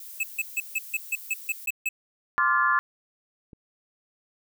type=noise; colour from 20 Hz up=violet; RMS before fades=-42 dBFS; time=0-1.66 s; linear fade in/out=2 ms
type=tone bursts; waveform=square; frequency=2600 Hz; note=E7; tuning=24 cents flat; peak=-24 dBFS; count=10; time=0.2-1.89 s; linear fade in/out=5 ms; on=34 ms; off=150 ms
type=chord; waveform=sine; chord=D minor seventh; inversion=third; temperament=equal with one note detuned; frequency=1046.5 / 1174.7 / 1396.9 / 1720.8 Hz; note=C6 / D6 / F6 / A6; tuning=0 / 0 / 0 / -39 cents; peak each=-25 dBFS; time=2.38-2.79 s; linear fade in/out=0 ms
type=click; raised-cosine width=3 ms; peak=-33 dBFS; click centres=3.532 s
effects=none